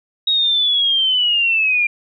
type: linear sweep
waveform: sine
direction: down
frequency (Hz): 3793 to 2380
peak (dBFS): -13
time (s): 0.27-1.87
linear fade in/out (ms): 5
effects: none